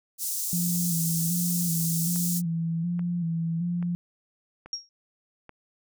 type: high-pass noise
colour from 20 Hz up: pink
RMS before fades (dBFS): -30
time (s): 0.18-2.42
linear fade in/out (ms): 50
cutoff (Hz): 6300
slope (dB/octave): 24
type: tone with vibrato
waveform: sine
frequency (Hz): 169.8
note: F3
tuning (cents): -48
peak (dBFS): -25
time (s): 0.53-3.95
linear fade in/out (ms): 0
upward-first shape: square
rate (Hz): 1.3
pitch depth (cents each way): 45
type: click train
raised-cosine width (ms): 0.5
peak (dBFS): -29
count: 5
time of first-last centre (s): 2.16-5.493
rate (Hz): 1.2
type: tone with exponential decay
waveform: sine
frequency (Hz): 5588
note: F8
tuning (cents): 0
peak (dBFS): -25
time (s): 4.73-4.89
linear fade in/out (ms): 1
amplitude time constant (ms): 33
effects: none